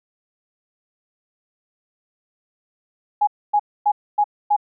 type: tone bursts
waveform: sine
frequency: 830.6 Hz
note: G#5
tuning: in tune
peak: -13 dBFS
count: 5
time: 3.21-4.565 s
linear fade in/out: 10 ms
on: 63 ms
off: 260 ms
effects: none